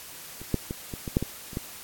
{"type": "clicks", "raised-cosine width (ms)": 3, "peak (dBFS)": [-28, -10, -18, -21, -19, -8, -15, -28, -16], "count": 9, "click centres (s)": [0.416, 0.543, 0.709, 0.938, 1.078, 1.169, 1.226, 1.532, 1.571], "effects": ["white hiss -43 dBFS RMS until 1.83 s", "AAC 64 kbps"]}